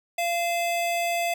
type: tone pair together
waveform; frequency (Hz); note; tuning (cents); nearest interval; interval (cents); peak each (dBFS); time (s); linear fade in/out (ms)
square; 688.7 / 2600; F5 / E7; -24 / -24; octave + major seventh; 2300; -25 / -32; 0.18-1.34; 5
effects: none